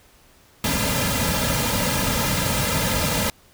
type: noise with comb filter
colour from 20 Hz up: pink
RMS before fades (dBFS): -22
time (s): 0.64-3.3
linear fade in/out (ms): 2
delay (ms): 2.7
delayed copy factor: -0.8
effects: pink hiss -54 dBFS RMS until 3.53 s